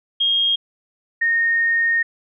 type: tone pair in turn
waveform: sine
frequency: 3245 / 1845.9 Hz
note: G#7 / A#6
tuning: -41 / -18 cents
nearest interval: minor seventh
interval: 977 cents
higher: first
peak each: -15 dBFS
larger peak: neither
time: 0.2-0.56 / 1.21-2.03 s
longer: second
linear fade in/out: 10 ms
effects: none